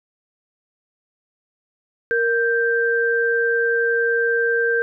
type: tone pair together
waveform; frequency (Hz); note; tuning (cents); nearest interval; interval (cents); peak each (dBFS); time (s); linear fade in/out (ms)
sine; 466.2 / 1572.6; A#4 / G6; 0 / +5; octave + major sixth; 2105; -19; 2.11-4.82; 0
effects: none